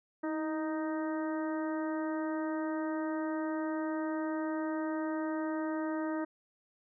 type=harmonic tone with a mistuned harmonic; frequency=311.1 Hz; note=D#4; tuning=in tune; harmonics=1 / 2 / 3 / 4 / 5 / 6; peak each=-33 / -39 / -43 / -45 / -47 / -49 dBFS; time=0.23-6.25 s; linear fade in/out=10 ms; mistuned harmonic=1; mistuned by=+34 cents; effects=none